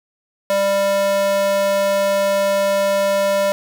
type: tone with high-pass filter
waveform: square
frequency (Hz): 197.8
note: G3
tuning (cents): +16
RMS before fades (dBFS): -17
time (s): 0.5-3.52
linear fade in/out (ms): 0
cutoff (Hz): 520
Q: 3.2
effects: none